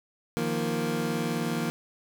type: chord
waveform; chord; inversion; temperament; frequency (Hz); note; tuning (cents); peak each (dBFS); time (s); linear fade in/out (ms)
25% pulse; Eb suspended second; none; equal; 155.56 / 174.61 / 233.1; Eb3 / F3 / Bb3; 0 / 0 / 0; -29 / -29 / -26; 0.37-1.7; 0
effects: none

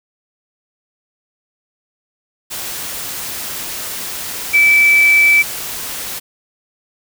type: tone in noise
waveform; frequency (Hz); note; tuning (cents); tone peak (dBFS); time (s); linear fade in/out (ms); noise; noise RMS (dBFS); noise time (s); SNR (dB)
sine; 2314; D7; -26; -7; 4.53-5.43; 20; white; -25; 2.5-6.2; +15
effects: none

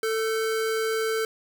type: tone pair together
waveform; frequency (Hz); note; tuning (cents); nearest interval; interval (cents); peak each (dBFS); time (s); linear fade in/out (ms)
square; 443.9 / 1536; A4 / G6; +15 / -36; octave + major sixth; 2149; -25 / -34; 0.03-1.25; 2
effects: none

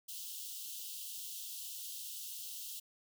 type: high-pass noise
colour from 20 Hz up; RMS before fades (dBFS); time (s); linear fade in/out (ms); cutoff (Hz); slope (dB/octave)
white; -45; 0.08-2.8; 10; 2800; 96
effects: none

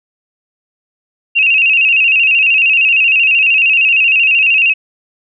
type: tone with vibrato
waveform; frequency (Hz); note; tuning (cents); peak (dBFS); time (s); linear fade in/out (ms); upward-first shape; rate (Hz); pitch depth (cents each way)
sine; 2658; E7; +14; -7; 1.35-4.74; 20; square; 13; 67
effects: none

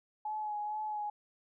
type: tone with vibrato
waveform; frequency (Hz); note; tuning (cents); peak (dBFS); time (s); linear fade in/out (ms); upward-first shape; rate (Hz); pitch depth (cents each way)
sine; 846; G#5; +32; -34; 0.25-1.1; 5; sine; 2.2; 25
effects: none

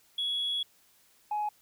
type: tone pair in turn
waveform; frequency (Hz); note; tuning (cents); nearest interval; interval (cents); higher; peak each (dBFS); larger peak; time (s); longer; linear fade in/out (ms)
sine; 3358 / 839.5; G#7 / G#5; +18 / +18; 2 octaves; 2400; first; -27; neither; 0.18-0.63 / 1.31-1.49; first; 5
effects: tanh soft clip ceiling -25 dBFS + white hiss -64 dBFS RMS until 1.61 s

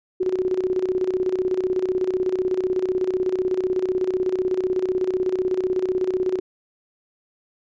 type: tone with tremolo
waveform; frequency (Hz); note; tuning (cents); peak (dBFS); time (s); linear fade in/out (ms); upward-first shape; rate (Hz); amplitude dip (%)
sine; 370; F#4; 0; -17; 0.2-6.4; 10; square; 16; 65
effects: resampled to 16000 Hz

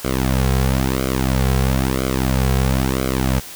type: tone with flanger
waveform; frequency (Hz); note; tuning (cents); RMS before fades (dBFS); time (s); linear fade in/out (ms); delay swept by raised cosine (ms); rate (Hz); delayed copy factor
sawtooth; 65.41; C2; 0; -18; 0.04-3.4; 10; 1.1 to 3.4; 1; -1
effects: white hiss -35 dBFS RMS until 3.55 s

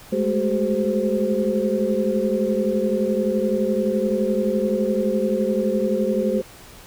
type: tone cluster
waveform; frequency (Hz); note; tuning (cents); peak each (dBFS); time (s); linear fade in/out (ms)
sine; 206.2 / 217.9 / 378.4 / 418.7 / 520; G#3 / A3 / F#4 / G#4 / C5; -12 / -17 / +39 / +14 / -11; -24 / -25 / -25 / -29 / -23; 0.12-6.42; 10
effects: pink hiss -44 dBFS RMS until 6.86 s

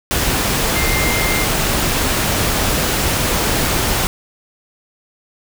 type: tone in noise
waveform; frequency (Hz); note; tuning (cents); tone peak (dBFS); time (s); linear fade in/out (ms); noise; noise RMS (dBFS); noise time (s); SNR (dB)
sine; 2100; C7; +6; -21; 0.76-1.44; 0; pink; -17; 0.11-4.07; -7
effects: none

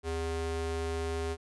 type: ring-modulated tone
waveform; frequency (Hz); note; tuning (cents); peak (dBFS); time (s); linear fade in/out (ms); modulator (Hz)
square; 165.6; E3; +8; -29; 0.03-1.37; 50; 242
effects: resampled to 24000 Hz

